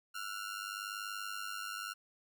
sawtooth ring-modulated tone, 1396.9 Hz, F6, in tune, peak -33 dBFS, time 0.14-1.94 s, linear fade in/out 20 ms, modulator 50.4 Hz, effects none

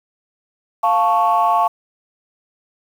sine chord, F augmented, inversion none, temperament equal, 698.5 / 880 / 1108.7 Hz, F5 / A5 / C#6, 0 / 0 / 0 cents, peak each -16 dBFS, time 0.83-1.68 s, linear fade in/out 10 ms, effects tanh soft clip ceiling -6 dBFS + 7-bit

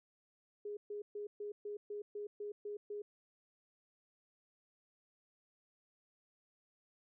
sine tone bursts, 413.8 Hz, G#4, 6 cents flat, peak -40 dBFS, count 10, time 0.65-3.02 s, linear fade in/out 5 ms, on 120 ms, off 130 ms, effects none

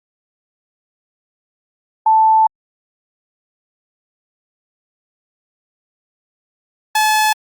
sine / sawtooth tone pair in turn, 880 / 860.4 Hz, A5 / A5, 0 / -39 cents, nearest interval unison, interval 39 cents, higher first, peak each -8 dBFS, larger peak neither, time 2.06-2.47 / 6.95-7.33 s, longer first, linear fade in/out 5 ms, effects Opus 48 kbps

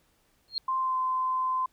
sine tone with exponential growth, 4239 Hz, C8, 22 cents sharp, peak -23 dBFS, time 0.48-0.58 s, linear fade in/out 1 ms, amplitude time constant 20 ms
sine tone with pitch glide, 1046.5 to 1031.5 Hz, C6 to C6, 0 to -25 cents, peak -25 dBFS, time 0.68-1.66 s, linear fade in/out 5 ms, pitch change -25 cents, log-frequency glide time 0.78-0.97 s
effects pink hiss -68 dBFS RMS until 1.72 s

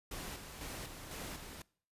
pink noise with tremolo, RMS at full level -44 dBFS, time 0.11-1.62 s, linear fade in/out 5 ms, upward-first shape square, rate 2 Hz, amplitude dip 45%, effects noise-tail reverb RT60 0.5 s tail -23 dB re dry + resampled to 32000 Hz

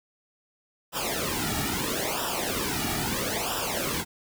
pink noise with flanger, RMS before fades -29 dBFS, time 0.92-4.05 s, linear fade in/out 50 ms, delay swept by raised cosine 0.46 to 1.96 ms, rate 0.76 Hz, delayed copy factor -0.85, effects none

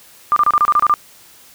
sine tone bursts, 1196 Hz, D6, 31 cents sharp, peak -9 dBFS, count 9, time 0.32-0.939 s, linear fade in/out 0 ms, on 43 ms, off 29 ms, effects white hiss -45 dBFS RMS until 1.54 s

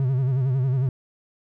triangle tone with vibrato, 130.81 Hz, C3, in tune, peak -17 dBFS, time 0-0.89 s, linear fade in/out 2 ms, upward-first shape sine, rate 11 Hz, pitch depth 92 cents each way, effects none

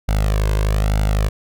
sawtooth tone with flanger, 51.91 Hz, G#1, in tune, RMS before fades -17 dBFS, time 0.08-1.29 s, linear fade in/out 10 ms, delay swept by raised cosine 1.4 to 1.93 ms, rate 1.1 Hz, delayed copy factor +0.8, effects none

